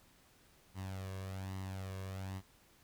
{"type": "tone with flanger", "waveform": "sawtooth", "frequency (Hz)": 95.3, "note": "G2", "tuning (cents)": -48, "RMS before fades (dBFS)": -43, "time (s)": [0.74, 2.42], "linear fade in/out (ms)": 50, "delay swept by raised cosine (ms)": [1, 1.83], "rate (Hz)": 1.2, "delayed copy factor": 0.6, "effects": ["pink hiss -66 dBFS RMS until 2.83 s"]}